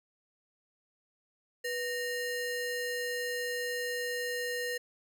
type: ring-modulated tone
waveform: square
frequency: 1169 Hz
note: D6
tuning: 8 cents flat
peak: -30 dBFS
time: 1.64-4.78 s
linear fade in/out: 10 ms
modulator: 678 Hz
effects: none